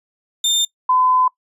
30% pulse / sine tone pair in turn, 3610 / 1015.1 Hz, A7 / B5, +44 / +47 cents, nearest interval octave + minor seventh, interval 2197 cents, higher first, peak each -12 / -12 dBFS, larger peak neither, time 0.44-0.65 / 0.89-1.28 s, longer second, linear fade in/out 5 ms, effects noise-tail reverb RT60 0.1 s tail -22 dB re dry + resampled to 32000 Hz

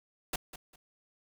pink noise with echo, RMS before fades -33 dBFS, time 0.33-0.36 s, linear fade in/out 5 ms, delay 200 ms, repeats 2, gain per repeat -13 dB, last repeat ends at 0.76 s, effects none

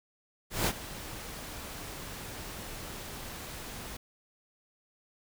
pink noise with ADSR envelope, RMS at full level -27 dBFS, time 0.5-3.97 s, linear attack 170 ms, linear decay 52 ms, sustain -15 dB, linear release 7 ms, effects none

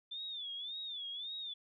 sine tone with vibrato, 3520 Hz, A7, in tune, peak -40 dBFS, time 0.11-1.54 s, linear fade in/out 10 ms, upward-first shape sine, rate 1.8 Hz, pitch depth 130 cents each way, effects none

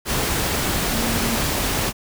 sine tone in noise, 230 Hz, A#3, 23 cents flat, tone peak -26 dBFS, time 0.89-1.39 s, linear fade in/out 50 ms, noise pink, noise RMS -22 dBFS, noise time 0.05-1.93 s, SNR -7 dB, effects none

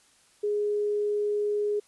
sine tone, 415.3 Hz, G#4, in tune, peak -24 dBFS, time 0.43-1.8 s, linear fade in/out 10 ms, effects white hiss -61 dBFS RMS until 1.87 s + resampled to 24000 Hz

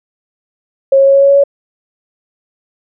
sine tone with pitch steps, 543 / 546.1 / 549.3 / 552.5 / 555.7 / 558.9 / 562.1 Hz, C#5 / C#5 / C#5 / C#5 / C#5 / C#5 / C#5, -36 / -26 / -16 / -6 / +4 / +14 / +24 cents, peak -4 dBFS, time 0.92-1.438 s, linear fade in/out 5 ms, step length 74 ms, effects none

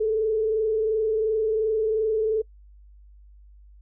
sine tone with frequency modulation, 437 Hz, A4, 12 cents flat, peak -20 dBFS, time 0-2.42 s, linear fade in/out 10 ms, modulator 22.8 Hz, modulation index 0.5, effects noise-tail reverb RT60 0.1 s tail -26 dB re dry + added 50 Hz sine -47 dBFS peak until 3.81 s

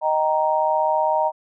sine chord, Eb major, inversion none, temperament just, 622.3 / 777.8 / 933.4 Hz, Eb5 / G5 / Bb5, 0 / -14 / +2 cents, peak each -21 / -24 / -20 dBFS, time 0.01-1.32 s, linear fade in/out 50 ms, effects none

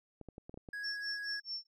clicks, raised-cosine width 2 ms, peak -34 dBFS, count 7, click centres 0.213 / 0.287 / 0.381 / 0.495 / 0.542 / 0.575 / 0.688 s
triangle tone, 1661.2 Hz, G#6, in tune, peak -37 dBFS, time 0.73-1.4 s, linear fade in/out 5 ms
sine tone with tremolo, 5420 Hz, E8, 47 cents sharp, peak -36 dBFS, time 0.83-1.67 s, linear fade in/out 20 ms, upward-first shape sine, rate 4.6 Hz, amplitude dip 100%
effects none

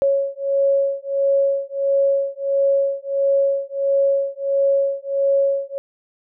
sine beating tone pair, 552 / 553.5 Hz, C#5 / C#5, -7 / -3 cents, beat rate 1.5 Hz, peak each -19 dBFS, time 0.02-5.78 s, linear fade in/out 0 ms, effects none

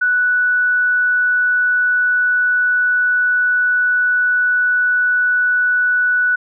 sine tone, 1480 Hz, F#6, in tune, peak -12 dBFS, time 0.01-6.36 s, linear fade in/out 10 ms, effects none

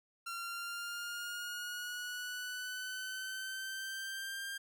sawtooth linear sweep, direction up, 1370 to 1598 Hz, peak -36 dBFS, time 0.26-4.58 s, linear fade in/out 10 ms, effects none

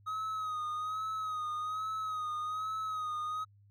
triangle tone with vibrato, 1261 Hz, D#6, 23 cents sharp, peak -32 dBFS, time 0.06-3.45 s, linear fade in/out 20 ms, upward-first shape sine, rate 1.2 Hz, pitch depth 48 cents each way, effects added 101 Hz sine -59 dBFS peak until 3.7 s

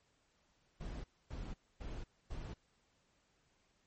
brown noise bursts, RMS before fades -44 dBFS, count 4, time 0.8-2.54 s, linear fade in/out 10 ms, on 240 ms, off 260 ms, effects pink hiss -75 dBFS RMS until 3.86 s + MP3 32 kbps

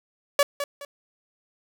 sawtooth tone with echo, 570 Hz, C#5, 48 cents sharp, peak -12 dBFS, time 0.39-0.43 s, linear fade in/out 2 ms, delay 210 ms, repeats 2, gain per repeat -10 dB, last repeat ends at 0.85 s, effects none

